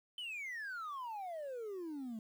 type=exponential sweep; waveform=sine; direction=down; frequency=3085 to 213.6 Hz; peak=-38 dBFS; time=0.18-2.19 s; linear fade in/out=2 ms; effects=tanh soft clip ceiling -40 dBFS + 11-bit